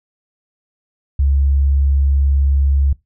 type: tone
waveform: sine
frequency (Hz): 69.3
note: C#2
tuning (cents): 0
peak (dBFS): -11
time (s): 1.19-2.93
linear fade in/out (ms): 5
effects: noise-tail reverb RT60 0.2 s tail -22 dB re dry